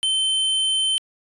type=tone; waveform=square; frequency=3087 Hz; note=G7; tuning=27 cents flat; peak=-19 dBFS; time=0.03-0.98 s; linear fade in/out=0 ms; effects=resampled to 24000 Hz